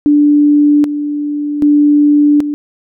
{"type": "tone with tremolo", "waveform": "sine", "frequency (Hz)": 293.4, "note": "D4", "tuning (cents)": -2, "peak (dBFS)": -5, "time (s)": [0.06, 2.54], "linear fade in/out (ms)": 0, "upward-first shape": "square", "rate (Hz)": 0.64, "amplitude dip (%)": 65, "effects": []}